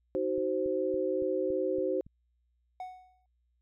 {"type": "chord", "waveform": "sine", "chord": "C diminished", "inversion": "first", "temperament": "just", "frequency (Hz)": [314, 376.7, 523.3], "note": ["Eb4", "Gb4", "C5"], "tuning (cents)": [16, 31, 0], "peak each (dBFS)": [-35, -31, -31], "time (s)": [0.15, 2.01], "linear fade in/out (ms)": 0}
{"type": "click train", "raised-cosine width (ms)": 5, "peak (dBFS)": -38, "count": 7, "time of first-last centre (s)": [0.38, 2.065], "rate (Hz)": 3.56}
{"type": "tone with exponential decay", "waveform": "triangle", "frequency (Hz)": 739, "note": "F#5", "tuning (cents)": -2, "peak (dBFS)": -33, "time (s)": [2.8, 3.26], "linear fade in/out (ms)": 2, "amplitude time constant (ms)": 100}
{"effects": ["added 60 Hz sine -70 dBFS peak until 3.61 s"]}